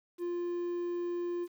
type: tone with quantisation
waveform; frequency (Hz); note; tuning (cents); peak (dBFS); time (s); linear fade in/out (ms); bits
triangle; 349.2; F4; 0; -30; 0.18-1.48; 50; 10
effects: none